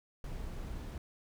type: noise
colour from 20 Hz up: brown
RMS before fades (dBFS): -41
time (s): 0.24-0.98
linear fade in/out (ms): 2
effects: none